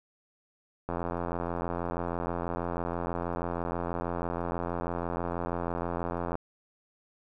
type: click train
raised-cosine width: 1 ms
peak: -18 dBFS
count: 472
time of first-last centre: 0.89-6.354 s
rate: 86.2 Hz
effects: none